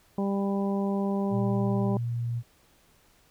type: harmonic tone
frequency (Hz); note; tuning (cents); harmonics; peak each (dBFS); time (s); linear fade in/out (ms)
198; G3; +18; 1 / 2 / 3 / 4 / 5; -26 / -32 / -36 / -38 / -40; 0.18-1.97; 2
type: tone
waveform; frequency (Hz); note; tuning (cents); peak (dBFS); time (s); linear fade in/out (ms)
sine; 118.4; A#2; +27; -27; 1.3-2.43; 50
effects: pink hiss -62 dBFS RMS until 3.3 s